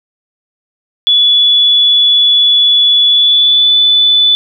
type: tone with pitch glide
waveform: sine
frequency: 3424 to 3488 Hz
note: A7 to A7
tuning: -48 to -16 cents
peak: -5 dBFS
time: 1.07-4.35 s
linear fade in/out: 0 ms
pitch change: +32 cents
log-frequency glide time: 3.07-3.73 s
effects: none